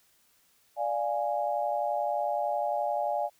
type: chord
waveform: sine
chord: D diminished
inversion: none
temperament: equal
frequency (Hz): 587.3 / 698.5 / 830.6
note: D5 / F5 / Ab5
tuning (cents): 0 / 0 / 0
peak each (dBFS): -31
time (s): 0.76-3.3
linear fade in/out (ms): 50
effects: white hiss -66 dBFS RMS until 3.39 s